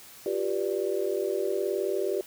sine chord, G dominant seventh, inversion third, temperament just, 352.8 / 392 / 490 / 588 Hz, F4 / G4 / B4 / D5, +18 / 0 / -14 / +2 cents, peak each -33 / -28 / -34 / -33 dBFS, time 0.26-2.21 s, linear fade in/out 2 ms, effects white hiss -49 dBFS RMS until 2.26 s

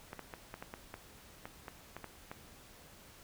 clicks, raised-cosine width 0.5 ms, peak -28 dBFS, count 12, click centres 0.131 / 0.193 / 0.338 / 0.541 / 0.625 / 0.739 / 0.941 / 1.455 / 1.682 / 1.966 / 2.043 / 2.315 s, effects pink hiss -57 dBFS RMS until 3.23 s

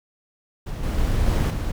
brown noise with level steps, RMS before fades -29 / -23 / -21 / -19 / -25 dBFS, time 0.66-1.72 s, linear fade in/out 10 ms, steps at 0.83 / 0.98 / 1.26 / 1.5 s, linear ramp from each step 5 ms, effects none

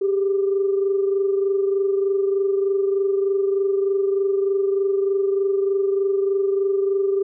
sine tone pair together, 392 / 415.3 Hz, G4 / G#4, 0 / 0 cents, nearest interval minor second, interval 100 cents, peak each -17 / -26 dBFS, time 0.01-7.23 s, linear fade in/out 10 ms, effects tanh soft clip ceiling -11 dBFS

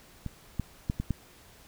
clicks, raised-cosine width 5 ms, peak -22 / -16 / -15 / -18 / -15 dBFS, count 5, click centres 0.263 / 0.597 / 0.899 / 1 / 1.107 s, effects pink hiss -55 dBFS RMS until 1.67 s

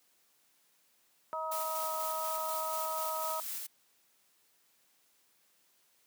harmonic tone, 317.7 Hz, D#4, 36 cents sharp, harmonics 2 / 3 / 4, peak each -39 / -38 / -38 dBFS, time 1.33-3.4 s, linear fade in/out 0 ms
blue noise with tremolo, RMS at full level -39 dBFS, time 1.51-3.67 s, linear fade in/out 10 ms, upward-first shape square, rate 4.1 Hz, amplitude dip 25%
effects white hiss -70 dBFS RMS until 6.06 s + high-pass 150 Hz 12 dB/octave

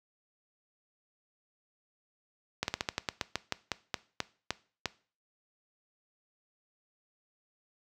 slowing click train, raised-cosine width 0.2 ms, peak -12 dBFS, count 15, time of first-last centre 2.63-4.857 s, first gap 51 ms, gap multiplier 1.16, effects noise-tail reverb RT60 0.4 s tail -19 dB re dry + high-pass 60 Hz 12 dB/octave

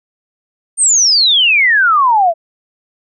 sine exponential sweep, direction down, 9000 to 641 Hz, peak -7 dBFS, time 0.77-2.34 s, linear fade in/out 50 ms, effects none

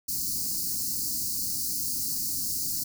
white band-stop noise, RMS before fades -30 dBFS, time 0.08-2.84 s, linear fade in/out 10 ms, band 330 to 4300 Hz, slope 96 dB/octave, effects none

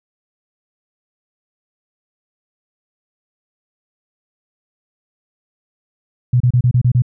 sine tone bursts, 123.47 Hz, B2, in tune, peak -9 dBFS, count 7, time 6.33-7.021 s, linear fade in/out 5 ms, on 73 ms, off 30 ms, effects none

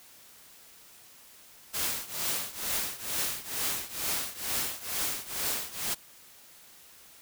white noise with tremolo, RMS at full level -29 dBFS, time 1.73-5.95 s, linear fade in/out 20 ms, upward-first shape triangle, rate 2.2 Hz, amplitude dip 90%, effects white hiss -54 dBFS RMS until 7.21 s

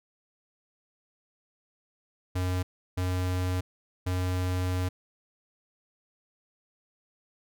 square tone bursts at uneven times, 91.3 Hz, F#2, 23 cents flat, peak -27 dBFS, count 3, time 2.35-2.63 / 2.97-3.61 / 4.06-4.89 s, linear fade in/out 10 ms, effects none

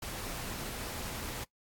pink noise, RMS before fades -40 dBFS, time 0.02-1.44 s, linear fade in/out 5 ms, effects noise-tail reverb RT60 0.1 s tail -19 dB re dry + AAC 64 kbps

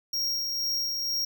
square tone with tremolo, 5588 Hz, F8, in tune, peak -26 dBFS, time 0.13-1.25 s, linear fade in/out 5 ms, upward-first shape sine, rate 2.1 Hz, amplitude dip 30%, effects none

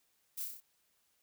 violet noise with echo, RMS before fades -40 dBFS, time 0.37-0.45 s, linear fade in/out 10 ms, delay 31 ms, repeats 5, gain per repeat -3 dB, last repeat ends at 0.605 s, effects white hiss -75 dBFS RMS until 1.22 s

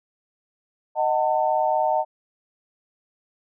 sine chord, D# diminished, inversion none, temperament just, 622.3 / 746.7 / 896 Hz, D#5 / F#5 / A5, 0 / +16 / +31 cents, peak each -23 dBFS, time 0.95-2.05 s, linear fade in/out 50 ms, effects none

